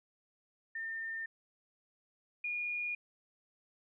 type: tone pair in turn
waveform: sine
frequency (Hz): 1808 / 2436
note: A6 / D#7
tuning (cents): +47 / -37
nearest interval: perfect fourth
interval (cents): 516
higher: second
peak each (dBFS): -37 / -34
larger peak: second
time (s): 0.75-1.26 / 2.44-2.95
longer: neither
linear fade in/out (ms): 5
effects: none